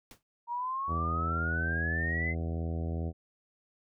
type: noise with exponential decay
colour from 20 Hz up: pink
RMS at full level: -47 dBFS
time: 0.11-0.23 s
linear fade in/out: 1 ms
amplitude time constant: 24 ms
type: exponential sweep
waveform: sine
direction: up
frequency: 937 to 2078 Hz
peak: -31 dBFS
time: 0.47-2.35 s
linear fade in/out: 50 ms
type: harmonic tone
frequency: 82.41 Hz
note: E2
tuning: in tune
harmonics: 1 / 2 / 3 / 4 / 5 / 6 / 7 / 8 / 9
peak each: -32 / -38 / -42 / -44 / -46 / -48 / -49 / -50 / -51 dBFS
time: 0.87-3.13 s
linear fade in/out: 50 ms
effects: none